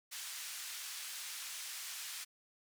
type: band-pass noise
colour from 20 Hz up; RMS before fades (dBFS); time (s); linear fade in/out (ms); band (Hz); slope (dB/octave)
white; -45; 0.11-2.25; 20; 1500 to 9700; 12
effects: none